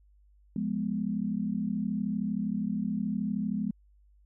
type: chord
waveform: sine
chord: F diminished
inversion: none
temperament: equal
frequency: 174.61 / 207.7 / 246.9 Hz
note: F3 / Ab3 / Cb4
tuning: 0 / 0 / 0 cents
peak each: -35 / -30 / -34 dBFS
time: 0.56-3.71 s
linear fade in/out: 2 ms
effects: added 50 Hz sine -58 dBFS peak until 4.25 s